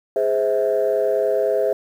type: chord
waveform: sine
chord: Ab augmented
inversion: none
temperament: just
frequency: 415.3 / 519.1 / 648.9 Hz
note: Ab4 / C5 / E5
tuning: 0 / -14 / -27 cents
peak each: -20 dBFS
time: 0.16-1.73 s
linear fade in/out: 2 ms
effects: tanh soft clip ceiling -10 dBFS + 8-bit